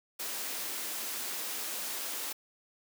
white high-pass noise, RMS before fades -37 dBFS, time 0.19-2.33 s, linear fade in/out 10 ms, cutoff 220 Hz, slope 24 dB/octave, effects none

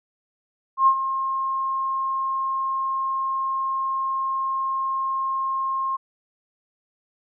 sine tone with ADSR envelope, 1068 Hz, C6, 35 cents sharp, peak -11 dBFS, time 0.77-5.97 s, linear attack 99 ms, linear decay 74 ms, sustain -11 dB, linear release 16 ms, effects none

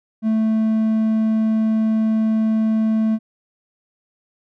triangle tone, 220 Hz, A3, in tune, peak -13 dBFS, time 0.22-3.19 s, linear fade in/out 50 ms, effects none

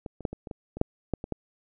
clicks, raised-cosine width 2 ms, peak -22 / -28 / -12 / -23 / -25 / -22 / -24 / -8 / -13 / -21 / -16 dBFS, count 11, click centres 0.062 / 0.207 / 0.252 / 0.33 / 0.472 / 0.512 / 0.77 / 0.814 / 1.137 / 1.241 / 1.323 s, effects none

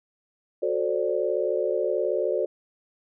sine chord, D dominant seventh, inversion first, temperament just, 367.1 / 440.5 / 528.6 / 587.3 Hz, F#4 / A4 / C5 / D5, -14 / +2 / +18 / 0 cents, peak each -28 dBFS, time 0.62-2.46 s, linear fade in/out 10 ms, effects none

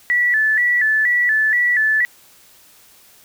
sine tone with vibrato, 1842 Hz, A#6, 21 cents flat, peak -13 dBFS, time 0.1-2.05 s, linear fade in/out 0 ms, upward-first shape square, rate 2.1 Hz, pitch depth 97 cents each way, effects white hiss -49 dBFS RMS until 3.24 s

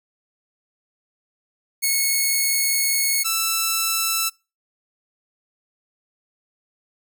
5% pulse tone pair in turn, 2195 / 1325.3 Hz, C#7 / E6, -18 / +9 cents, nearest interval major sixth, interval 873 cents, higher first, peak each -8 dBFS, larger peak neither, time 1.82-3.24 / 3.24-4.3 s, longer first, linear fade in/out 20 ms, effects noise-tail reverb RT60 0.3 s tail -26 dB re dry

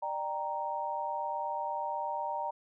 sine chord, G minor, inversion second, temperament equal with one note detuned, 596.9 / 784 / 932.3 Hz, D5 / G5 / Bb5, +28 / 0 / 0 cents, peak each -39 / -38 / -34 dBFS, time 0.02-2.51 s, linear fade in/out 10 ms, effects none

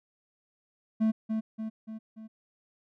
triangle tone with echo, 220 Hz, A3, in tune, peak -20 dBFS, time 1-1.12 s, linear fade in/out 20 ms, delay 290 ms, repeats 4, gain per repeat -5 dB, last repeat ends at 2.28 s, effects none

